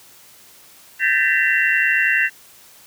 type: tone cluster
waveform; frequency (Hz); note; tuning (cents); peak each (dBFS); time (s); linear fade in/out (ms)
sine; 1561 / 1742 / 1854 / 2003 / 2727; G6 / A6 / A#6 / B6 / F7; -8 / -18 / -10 / +24 / -42; -21; 0.99-2.3; 50
effects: white hiss -47 dBFS RMS until 2.86 s + high-pass 60 Hz 12 dB/octave